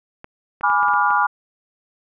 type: clicks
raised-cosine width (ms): 0.5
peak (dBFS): -21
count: 7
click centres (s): 0.244 / 0.61 / 0.7 / 0.83 / 0.884 / 0.937 / 1.106
type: chord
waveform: sine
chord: G# diminished seventh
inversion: none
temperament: equal with one note detuned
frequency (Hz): 830.6 / 987.8 / 1174.7 / 1416.4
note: G#5 / B5 / D6 / F6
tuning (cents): 0 / 0 / 0 / +24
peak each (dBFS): -20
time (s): 0.63-1.27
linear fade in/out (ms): 10
effects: none